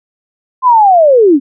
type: linear sweep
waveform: sine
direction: down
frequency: 1046 to 254.3 Hz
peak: -3 dBFS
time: 0.62-1.4 s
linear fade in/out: 50 ms
effects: none